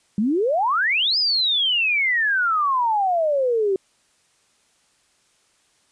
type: exponential two-way sweep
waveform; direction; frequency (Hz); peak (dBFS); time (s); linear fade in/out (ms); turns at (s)
sine; up then down; 193.9 to 5130 to 373.8; -17; 0.18-3.76; 2; 1.18
effects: white hiss -62 dBFS RMS until 5.91 s + resampled to 22050 Hz